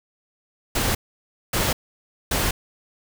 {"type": "noise bursts", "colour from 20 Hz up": "pink", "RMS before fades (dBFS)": -22, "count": 3, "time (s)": [0.75, 2.51], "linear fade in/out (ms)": 5, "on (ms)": 200, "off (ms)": 580, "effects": []}